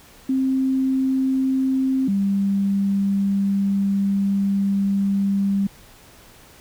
sine tone pair in turn, 264 / 197.78 Hz, C4 / G3, +16 / +16 cents, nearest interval perfect fourth, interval 500 cents, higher first, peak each -17 dBFS, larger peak neither, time 0.29-2.08 / 2.08-5.67 s, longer second, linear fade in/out 5 ms, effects pink hiss -48 dBFS RMS until 6.6 s

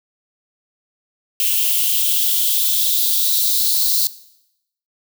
violet noise with high-pass filter sweep, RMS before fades -17 dBFS, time 1.4-4.07 s, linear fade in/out 0 ms, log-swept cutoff 2800 to 4300 Hz, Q 5.5, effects noise-tail reverb RT60 0.8 s tail -17 dB re dry

